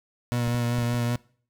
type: tone with vibrato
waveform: 30% pulse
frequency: 120 Hz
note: B2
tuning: 49 cents flat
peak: -21 dBFS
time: 0.32-1.16 s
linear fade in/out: 0 ms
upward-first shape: triangle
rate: 5.2 Hz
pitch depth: 25 cents each way
type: clicks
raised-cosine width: 5 ms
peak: -23 / -27 / -22 / -28 / -27 dBFS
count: 5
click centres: 0.477 / 0.547 / 0.786 / 0.827 / 0.942 s
effects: noise-tail reverb RT60 0.5 s tail -23 dB re dry